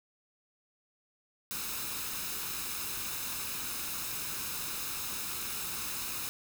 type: noise with comb filter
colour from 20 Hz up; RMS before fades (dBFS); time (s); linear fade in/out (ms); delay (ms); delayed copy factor
white; -37; 1.51-6.29; 0; 0.77; +0.5
effects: none